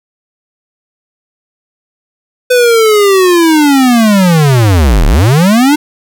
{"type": "linear two-way sweep", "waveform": "square", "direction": "down then up", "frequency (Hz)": [504, 33, 306.5], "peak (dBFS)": -5, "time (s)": [2.5, 5.76], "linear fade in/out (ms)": 10, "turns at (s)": 5.06, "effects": []}